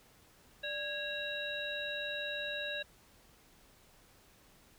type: harmonic tone with a mistuned harmonic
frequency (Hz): 549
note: C#5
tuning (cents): -17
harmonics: 1 / 3 / 5 / 7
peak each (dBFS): -42 / -40 / -43 / -41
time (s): 0.63-2.83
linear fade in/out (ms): 10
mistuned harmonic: 1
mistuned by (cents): +120
effects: pink hiss -63 dBFS RMS until 4.78 s